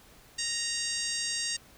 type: harmonic tone with a mistuned harmonic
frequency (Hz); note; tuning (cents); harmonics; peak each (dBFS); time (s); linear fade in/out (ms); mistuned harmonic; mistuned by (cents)
932.3; A#5; 0; 2 / 3 / 4 / 5 / 6 / 7 / 8 / 9; -39 / -40 / -40 / -35 / -38 / -38 / -41 / -38; 0.38-1.57; 10; 9; +19
effects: pink hiss -56 dBFS RMS until 1.77 s